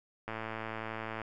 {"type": "click train", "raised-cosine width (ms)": 0.5, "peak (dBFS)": -23, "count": 105, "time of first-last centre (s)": [0.28, 1.217], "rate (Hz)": 111, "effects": []}